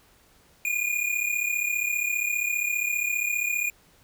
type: tone pair together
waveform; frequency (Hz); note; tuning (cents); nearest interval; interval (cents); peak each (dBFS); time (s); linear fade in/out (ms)
square; 2418 / 2453; D7 / D#7; +50 / -25; unison; 25; -28 / -28; 0.65-3.7; 2
effects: pink hiss -59 dBFS RMS until 4.03 s